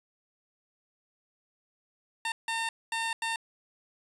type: tone bursts at uneven times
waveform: 15% pulse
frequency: 908 Hz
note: A#5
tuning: 46 cents flat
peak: -23 dBFS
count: 4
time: 2.25-2.32 / 2.48-2.69 / 2.92-3.13 / 3.22-3.36 s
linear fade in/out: 2 ms
effects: resampled to 22050 Hz + 9-bit